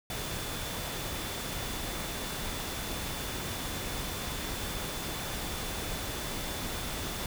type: tone in noise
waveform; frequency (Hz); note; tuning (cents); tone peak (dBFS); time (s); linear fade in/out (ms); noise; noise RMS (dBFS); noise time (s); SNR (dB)
sine; 3500; A7; -10; -46; 0.1-7.26; 2; pink; -36; 0.1-7.26; -13
effects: none